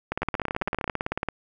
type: two click trains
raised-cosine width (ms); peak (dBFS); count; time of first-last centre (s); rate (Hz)
0.5; -11 / -13; 22 / 11; 0.12-1.287 / 0.22-0.878; 18 / 15.2
effects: none